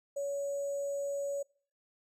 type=tone with sample-and-hold; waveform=sine; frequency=563 Hz; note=C#5; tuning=27 cents sharp; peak=-32 dBFS; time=0.16-1.43 s; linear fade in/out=10 ms; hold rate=7350 Hz; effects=noise-tail reverb RT60 0.5 s tail -25 dB re dry + low-pass 12000 Hz 12 dB/octave